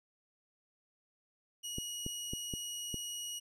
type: tone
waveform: 20% pulse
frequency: 2902 Hz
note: F#7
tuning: 34 cents flat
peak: -34 dBFS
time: 1.63-3.4 s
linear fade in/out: 20 ms
type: clicks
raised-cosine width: 3 ms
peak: -26 dBFS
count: 5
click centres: 1.784 / 2.064 / 2.335 / 2.538 / 2.943 s
effects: none